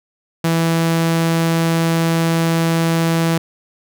sawtooth tone, 165.1 Hz, E3, 3 cents sharp, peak -10 dBFS, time 0.44-3.38 s, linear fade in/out 5 ms, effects none

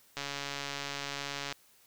click train, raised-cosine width 0.2 ms, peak -19 dBFS, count 192, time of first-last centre 0.17-1.525 s, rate 141 Hz, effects white hiss -63 dBFS RMS until 1.86 s

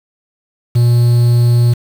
triangle tone with quantisation, 119.9 Hz, A#2, 49 cents sharp, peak -5 dBFS, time 0.75-1.74 s, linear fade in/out 10 ms, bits 5, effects none

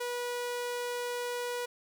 sawtooth tone, 486.7 Hz, B4, 25 cents flat, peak -29 dBFS, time 0-1.66 s, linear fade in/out 10 ms, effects none

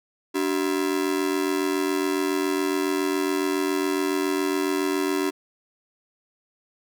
45% pulse ring-modulated tone, 335 Hz, E4, 28 cents sharp, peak -19 dBFS, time 0.34-5.31 s, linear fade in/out 20 ms, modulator 43.6 Hz, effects none

